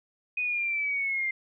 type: linear sweep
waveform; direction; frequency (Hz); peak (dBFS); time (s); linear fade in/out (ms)
sine; down; 2500 to 2093; -26; 0.37-1.31; 5
effects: none